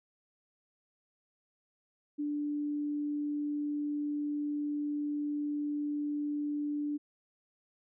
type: tone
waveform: sine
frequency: 293.7 Hz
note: D4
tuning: in tune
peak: -31 dBFS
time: 2.18-6.98 s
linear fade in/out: 20 ms
effects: none